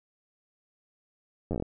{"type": "slowing click train", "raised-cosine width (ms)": 2, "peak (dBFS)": -18, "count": 8, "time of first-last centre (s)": [1.51, 1.624], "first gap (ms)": 10, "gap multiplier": 1.16, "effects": []}